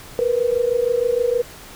sine tone pair together, 469.9 / 496.3 Hz, A#4 / B4, +14 / +8 cents, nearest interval minor second, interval 94 cents, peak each -19 dBFS, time 0.19-1.42 s, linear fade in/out 0 ms, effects pink hiss -40 dBFS RMS until 1.75 s

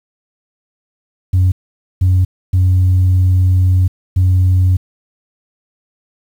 sine tone bursts at uneven times, 91.9 Hz, F#2, 11 cents flat, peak -6 dBFS, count 4, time 1.33-1.52 / 2.01-2.25 / 2.53-3.88 / 4.16-4.77 s, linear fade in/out 10 ms, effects tanh soft clip ceiling -6 dBFS + 7-bit

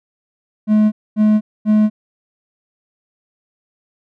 triangle tone bursts, 213.4 Hz, G#3, 47 cents sharp, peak -7 dBFS, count 3, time 0.67-1.9 s, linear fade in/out 50 ms, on 250 ms, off 240 ms, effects none

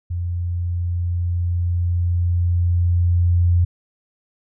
sine tone with level ramp, 87.31 Hz, F2, in tune, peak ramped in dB -21 to -12 dBFS, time 0.1-3.65 s, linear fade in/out 10 ms, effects none

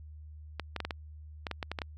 clicks, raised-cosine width 0.3 ms, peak -18 dBFS, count 11, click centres 0.597 / 0.763 / 0.803 / 0.85 / 0.908 / 1.468 / 1.513 / 1.628 / 1.716 / 1.788 / 1.818 s, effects added 76 Hz sine -45 dBFS peak until 1.97 s

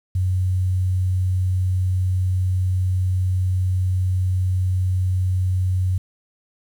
sine tone, 92.5 Hz, F#2, in tune, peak -17 dBFS, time 0.15-5.98 s, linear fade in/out 5 ms, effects 8-bit

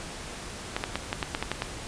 clicks, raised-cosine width 0.3 ms, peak -11 dBFS, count 9, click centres 0.765 / 0.839 / 0.956 / 1.129 / 1.228 / 1.349 / 1.426 / 1.516 / 1.621 s, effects pink hiss -39 dBFS RMS until 1.87 s + resampled to 22050 Hz

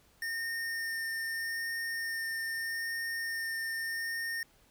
square tone with vibrato, 1823 Hz, A#6, 39 cents flat, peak -34 dBFS, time 0.22-4.43 s, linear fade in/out 2 ms, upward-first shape sine, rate 0.8 Hz, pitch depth 10 cents each way, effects pink hiss -65 dBFS RMS until 4.7 s

